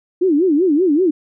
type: tone with vibrato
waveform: sine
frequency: 329.6 Hz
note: E4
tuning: in tune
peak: -11 dBFS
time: 0.21-1.11 s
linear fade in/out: 10 ms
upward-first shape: sine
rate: 5.2 Hz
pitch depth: 260 cents each way
effects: none